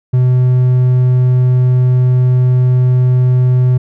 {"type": "tone", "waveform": "triangle", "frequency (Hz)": 126.3, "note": "B2", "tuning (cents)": 39, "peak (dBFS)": -5, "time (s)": [0.13, 3.78], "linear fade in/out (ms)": 10, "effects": []}